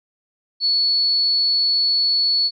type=tone; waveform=sine; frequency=4414 Hz; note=C#8; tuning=8 cents flat; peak=-15 dBFS; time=0.6-2.51 s; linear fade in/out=50 ms; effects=none